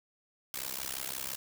white noise with amplitude modulation, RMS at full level -34 dBFS, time 0.54-1.36 s, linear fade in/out 0 ms, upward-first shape sine, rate 65.8 Hz, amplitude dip 100%, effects none

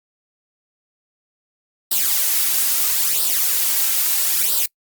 blue noise with flanger, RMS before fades -18 dBFS, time 1.91-4.66 s, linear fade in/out 5 ms, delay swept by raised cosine 0.22 to 3.82 ms, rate 0.76 Hz, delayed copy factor +0.7, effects noise-tail reverb RT60 0.1 s tail -26 dB re dry + Opus 48 kbps

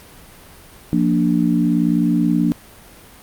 sine chord, Bb major, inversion second, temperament equal, 174.61 / 233.1 / 293.7 Hz, F3 / Bb3 / D4, 0 / 0 / 0 cents, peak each -18 dBFS, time 0.93-2.52 s, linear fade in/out 0 ms, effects pink hiss -43 dBFS RMS until 3.22 s + Opus 48 kbps

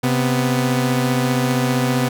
sawtooth tone pair together, 131.4 / 247.6 Hz, C3 / B3, +8 / +5 cents, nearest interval major seventh, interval 1097 cents, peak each -15 dBFS, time 0.03-2.09 s, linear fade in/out 10 ms, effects none

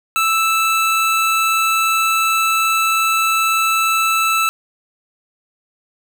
25% pulse tone, 1318.5 Hz, E6, in tune, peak -10 dBFS, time 0.16-4.49 s, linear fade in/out 0 ms, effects 8-bit

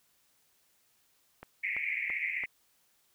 click train, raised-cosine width 0.5 ms, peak -29 dBFS, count 4, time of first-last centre 1.43-2.437 s, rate 2.98 Hz
pink band-pass noise, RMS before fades -34 dBFS, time 1.63-2.46 s, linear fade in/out 10 ms, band 2000 to 2400 Hz, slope 96 dB/octave
effects white hiss -70 dBFS RMS until 3.14 s

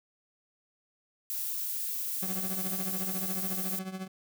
violet noise, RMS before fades -34 dBFS, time 1.3-3.79 s, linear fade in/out 0 ms
40% pulse tone with tremolo, 188.3 Hz, F#3, 31 cents sharp, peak -32 dBFS, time 2.22-4.08 s, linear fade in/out 10 ms, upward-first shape triangle, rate 14 Hz, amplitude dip 80%
effects none

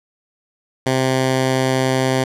10% pulse tone, 130.81 Hz, C3, in tune, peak -7 dBFS, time 0.86-2.24 s, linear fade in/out 5 ms, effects low-pass 10000 Hz 12 dB/octave

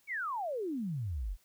sine exponential sweep, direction down, 2337 to 38.89 Hz, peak -33 dBFS, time 0.07-1.37 s, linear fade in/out 50 ms, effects white hiss -69 dBFS RMS until 1.44 s

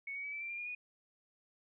sine tone with pitch steps, 2217 / 2251 / 2285 / 2319 / 2354 / 2390 / 2426 / 2463 Hz, C#7 / C#7 / D7 / D7 / D7 / D7 / D#7 / D#7, 0 / +26 / -48 / -22 / +3 / +30 / -44 / -18 cents, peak -39 dBFS, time 0.07-0.75 s, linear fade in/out 5 ms, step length 85 ms, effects none

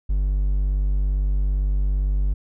triangle tone, 48.84 Hz, G1, 6 cents flat, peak -16 dBFS, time 0.09-2.34 s, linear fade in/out 10 ms, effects none

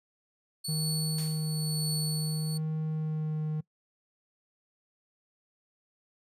25% pulse tone with tremolo, 4435 Hz, C#8, in tune, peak -26 dBFS, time 0.64-2.58 s, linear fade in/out 10 ms, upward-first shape triangle, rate 0.97 Hz, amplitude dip 65%
triangle tone with vibrato, 155.56 Hz, D#3, in tune, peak -27 dBFS, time 0.68-3.61 s, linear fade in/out 10 ms, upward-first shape sine, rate 0.61 Hz, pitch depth 13 cents each way
white noise with exponential decay, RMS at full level -41 dBFS, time 1.18-1.59 s, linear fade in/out 2 ms, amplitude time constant 87 ms
effects noise-tail reverb RT60 0.1 s tail -23 dB re dry + resampled to 32000 Hz

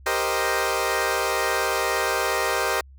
15% pulse chord, C minor seventh, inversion second, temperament equal, 392 / 466.2 / 523.3 / 622.3 Hz, G4 / Bb4 / C5 / Eb5, 0 / 0 / 0 / 0 cents, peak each -21 dBFS, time 0.06-2.81 s, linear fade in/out 5 ms, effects added 67 Hz sine -44 dBFS peak until 2.98 s

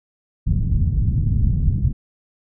white low-pass noise, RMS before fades -18 dBFS, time 0.46-1.93 s, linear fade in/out 10 ms, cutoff 140 Hz, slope 24 dB/octave, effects none

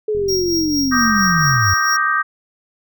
sine linear sweep, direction down, 433 to 87.3 Hz, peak -16 dBFS, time 0.08-1.74 s, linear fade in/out 5 ms
click train, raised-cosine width 5 ms, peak -22 dBFS, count 65, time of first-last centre 0.15-1.563 s, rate 45.3 Hz
square tone with tremolo, 5600 Hz, F8, 4 cents sharp, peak -18 dBFS, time 0.28-1.97 s, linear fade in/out 10 ms, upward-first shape triangle, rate 4.4 Hz, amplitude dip 65%
sine chord, Eb major seventh, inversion third, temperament equal, 1174.7 / 1244.5 / 1568 / 1864.7 Hz, D6 / Eb6 / G6 / Bb6, 0 / 0 / 0 / 0 cents, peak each -21 / -19 / -18 / -23 dBFS, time 0.91-2.23 s, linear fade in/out 20 ms
effects none

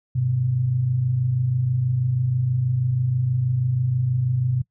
sine tone pair together, 100.88 / 127.1 Hz, G#2 / C3, -50 / -50 cents, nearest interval major third, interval 400 cents, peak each -28 / -19 dBFS, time 0.15-4.62 s, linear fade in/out 10 ms, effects noise-tail reverb RT60 0.1 s tail -21 dB re dry

